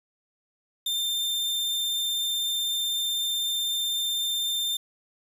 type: tone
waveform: 40% pulse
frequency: 3592 Hz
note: A7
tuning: 35 cents sharp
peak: -24 dBFS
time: 0.86-4.77 s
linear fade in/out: 5 ms
effects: 9-bit